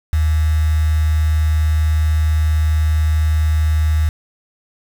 sine tone with quantisation, 77.78 Hz, D#2, in tune, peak -12 dBFS, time 0.13-4.09 s, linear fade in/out 0 ms, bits 5, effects none

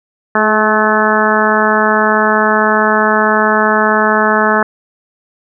harmonic tone with a mistuned harmonic, 215.4 Hz, A3, 37 cents flat, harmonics 1 / 2 / 3 / 4 / 5 / 6 / 7 / 8, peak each -17 / -17 / -17 / -17 / -17 / -17 / -17 / -17 dBFS, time 0.35-4.63 s, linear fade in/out 2 ms, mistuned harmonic 2, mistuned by -16 cents, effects none

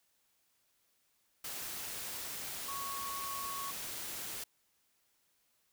sine tone in noise, 1108.7 Hz, C#6, in tune, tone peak -40 dBFS, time 2.68-3.71 s, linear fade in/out 5 ms, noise white, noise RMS -42 dBFS, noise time 1.44-4.44 s, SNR -1 dB, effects white hiss -75 dBFS RMS until 5.72 s

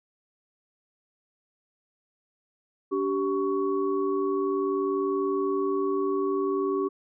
sine tone cluster, 287.6 / 388.1 / 1117 Hz, D4 / G4 / C#6, -36 / -17 / +13 cents, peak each -30 / -25 / -33 dBFS, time 2.91-6.89 s, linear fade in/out 20 ms, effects none

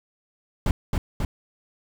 brown noise with echo, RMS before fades -20 dBFS, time 0.66-0.71 s, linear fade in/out 2 ms, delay 270 ms, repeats 2, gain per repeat -2 dB, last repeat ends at 1.25 s, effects none

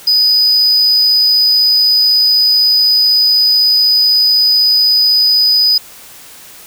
triangle tone, 4978 Hz, D#8, in tune, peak -6 dBFS, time 0.07-5.78 s, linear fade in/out 5 ms, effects white hiss -36 dBFS RMS until 6.66 s

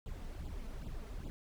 brown noise with flanger, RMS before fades -43 dBFS, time 0.06-1.3 s, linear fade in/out 0 ms, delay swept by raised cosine 0.25 to 4.55 ms, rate 2.5 Hz, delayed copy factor +0.9, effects none

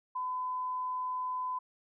sine tone, 1010 Hz, B5, 39 cents sharp, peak -32 dBFS, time 0.15-1.59 s, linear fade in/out 10 ms, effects none

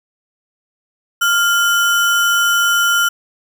sine tone with sample-and-hold, 1396.9 Hz, F6, in tune, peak -11 dBFS, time 1.21-3.09 s, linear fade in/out 10 ms, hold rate 4410 Hz, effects none

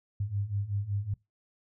sine beating tone pair, 98 / 103.3 Hz, G2 / G#2, 0 / -9 cents, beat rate 5.3 Hz, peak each -34 / -31 dBFS, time 0.2-1.14 s, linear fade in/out 5 ms, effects noise-tail reverb RT60 0.2 s tail -22 dB re dry

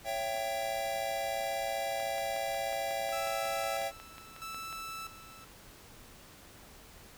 square chord, C# diminished, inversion none, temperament equal with one note detuned, 554.4 / 667.7 / 784 Hz, C#5 / E5 / G5, 0 / +22 / 0 cents, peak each -39 / -37 / -37 dBFS, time 0.04-3.92 s, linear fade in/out 50 ms
click train, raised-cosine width 0.3 ms, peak -31 dBFS, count 16, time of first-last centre 2-4.727 s, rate 5.5 Hz
sawtooth tone with tremolo, 1318.5 Hz, E6, in tune, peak -36 dBFS, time 3.12-5.45 s, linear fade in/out 10 ms, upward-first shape square, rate 0.77 Hz, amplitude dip 75%
effects pink hiss -54 dBFS RMS until 7.17 s

